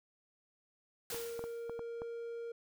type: noise with exponential decay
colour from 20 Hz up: white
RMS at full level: -40 dBFS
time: 1.1-1.79 s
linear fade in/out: 2 ms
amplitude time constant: 150 ms
type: tone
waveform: triangle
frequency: 466.2 Hz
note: A#4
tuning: in tune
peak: -38 dBFS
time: 1.12-2.52 s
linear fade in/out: 5 ms
type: clicks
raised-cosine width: 1 ms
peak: -30 dBFS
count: 6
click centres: 1.145 / 1.393 / 1.44 / 1.696 / 1.793 / 2.019 s
effects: none